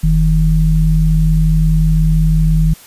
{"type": "tone pair together", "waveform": "sine", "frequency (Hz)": [44.2, 158.2], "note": ["F1", "D#3"], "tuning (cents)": [22, 29], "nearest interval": "octave + minor seventh", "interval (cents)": 2207, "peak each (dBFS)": -11, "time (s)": [0.03, 2.74], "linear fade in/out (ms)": 10, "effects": ["white hiss -40 dBFS RMS until 2.86 s", "resampled to 32000 Hz"]}